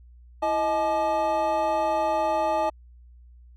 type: tone cluster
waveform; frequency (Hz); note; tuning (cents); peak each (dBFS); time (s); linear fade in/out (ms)
triangle; 331.8 / 628 / 858 / 1197; E4 / D#5 / A5 / D6; +11 / +16 / -44 / +33; -32 / -23 / -23 / -31; 0.42-2.7; 10
effects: added 60 Hz sine -47 dBFS peak until 3.56 s